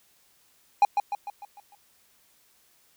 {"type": "tone with echo", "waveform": "triangle", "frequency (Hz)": 816, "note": "G#5", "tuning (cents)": -31, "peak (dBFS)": -12, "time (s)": [0.82, 0.85], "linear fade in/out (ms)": 2, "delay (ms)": 150, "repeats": 6, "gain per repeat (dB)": -6, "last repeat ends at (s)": 1.75, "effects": ["white hiss -63 dBFS RMS until 2.96 s"]}